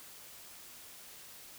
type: silence
effects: white hiss -52 dBFS RMS until 1.58 s